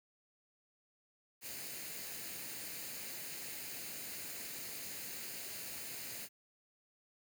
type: noise with comb filter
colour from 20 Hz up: white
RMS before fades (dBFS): -45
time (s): 1.41-6.29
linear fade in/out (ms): 50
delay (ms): 0.44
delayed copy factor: +0.5
effects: high-pass 100 Hz 12 dB/octave